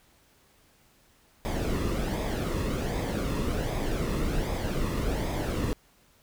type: noise with flanger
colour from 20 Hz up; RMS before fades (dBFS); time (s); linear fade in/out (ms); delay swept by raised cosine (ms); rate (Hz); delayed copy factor
brown; -29; 1.45-5.73; 0; 0.69 to 1.33; 1.3; -0.55
effects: pink hiss -62 dBFS RMS until 6.22 s